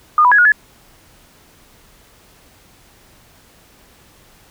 sine tone with pitch steps, 1220 / 987 / 1669 / 1445 / 1709 Hz, D#6 / B5 / G#6 / F#6 / G#6, -34 / -1 / +8 / -41 / +49 cents, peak -7 dBFS, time 0.18-0.52 s, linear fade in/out 2 ms, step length 68 ms, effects pink hiss -49 dBFS RMS until 4.5 s

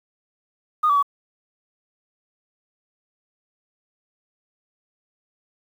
sine tone with pitch steps, 1231 / 1148 / 1130 Hz, D#6 / D6 / C#6, -19 / -40 / +33 cents, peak -14 dBFS, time 0.83-1.028 s, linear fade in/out 10 ms, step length 66 ms, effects tanh soft clip ceiling -10 dBFS + 8-bit

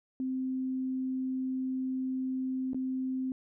sine tone with dropouts, 260 Hz, C4, 11 cents flat, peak -30 dBFS, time 0.2-3.32 s, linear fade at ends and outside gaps 1 ms, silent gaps 2.733-2.745 s, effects none

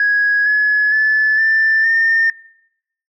sine tone with pitch steps, 1661.2 / 1698.1 / 1735.7 / 1774.3 / 1813.6 Hz, G#6 / G#6 / A6 / A6 / A#6, 0 / +38 / -24 / +14 / -48 cents, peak -10 dBFS, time 0-2.3 s, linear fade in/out 2 ms, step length 460 ms, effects noise-tail reverb RT60 0.8 s tail -22 dB re dry + tanh soft clip ceiling -7 dBFS

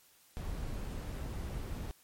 brown noise, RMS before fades -39 dBFS, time 0.37-1.91 s, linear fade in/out 0 ms, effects white hiss -64 dBFS RMS until 2.03 s + MP3 64 kbps

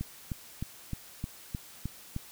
click train, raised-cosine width 5 ms, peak -21 dBFS, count 8, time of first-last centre 0.01-2.164 s, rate 3.25 Hz, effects white hiss -51 dBFS RMS until 2.31 s

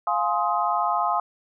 sine chord, F minor seventh, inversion none, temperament just, 698.5 / 838.1 / 1047.7 / 1257.2 Hz, F5 / Ab5 / C6 / Eb6, 0 / +16 / +2 / +18 cents, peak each -26 dBFS, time 0.07-1.2 s, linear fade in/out 2 ms, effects none

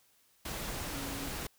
sine tone in noise, 276.2 Hz, C#4, 6 cents flat, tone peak -42 dBFS, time 0.94-1.29 s, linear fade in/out 5 ms, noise pink, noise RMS -39 dBFS, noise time 0.45-1.47 s, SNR -6 dB, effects white hiss -68 dBFS RMS until 1.58 s

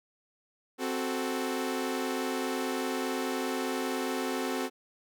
sawtooth chord, F# diminished, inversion second, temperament equal, 261.6 / 370 / 440 Hz, C4 / F#4 / A4, 0 / 0 / 0 cents, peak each -29 / -31 / -32 dBFS, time 0.78-4.7 s, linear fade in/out 50 ms, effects none

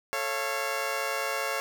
15% pulse chord, A augmented, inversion none, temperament just, 440 / 550 / 687.5 Hz, A4 / C#5 / E#5, 0 / -14 / -27 cents, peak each -29 / -25 / -28 dBFS, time 0.13-1.6 s, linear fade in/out 0 ms, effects none

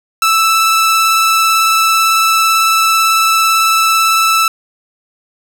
sawtooth tone with vibrato, 1318.5 Hz, E6, in tune, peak -5 dBFS, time 0.22-4.48 s, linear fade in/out 2 ms, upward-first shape sine, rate 18 Hz, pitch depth 11 cents each way, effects none

